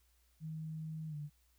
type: tone with pitch glide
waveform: sine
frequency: 157.7 to 147.99 Hz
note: D#3 to D3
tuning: +24 to +14 cents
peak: -40 dBFS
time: 0.4-1.3 s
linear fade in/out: 50 ms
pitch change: -110 cents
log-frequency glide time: 1.08-1.16 s
effects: added 60 Hz sine -70 dBFS peak until 1.58 s + white hiss -75 dBFS RMS until 1.58 s